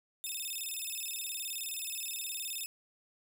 5% pulse tone with vibrato, 3061 Hz, G7, 42 cents flat, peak -29 dBFS, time 0.24-2.66 s, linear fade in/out 0 ms, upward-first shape square, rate 19 Hz, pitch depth 290 cents each way, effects none

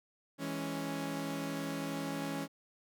sawtooth chord, C# minor, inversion first, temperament equal, 164.81 / 207.7 / 277.2 Hz, E3 / G#3 / C#4, 0 / 0 / 0 cents, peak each -37 / -40 / -34 dBFS, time 0.38-2.48 s, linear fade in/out 50 ms, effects none

